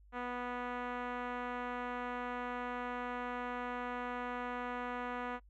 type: tone with low-pass filter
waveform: 5% pulse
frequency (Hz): 245.8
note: B3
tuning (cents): -8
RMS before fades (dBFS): -40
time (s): 0.12-5.4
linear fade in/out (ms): 50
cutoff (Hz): 1400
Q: 0.81
effects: noise-tail reverb RT60 0.1 s tail -24 dB re dry + added 50 Hz sine -58 dBFS peak until 5.49 s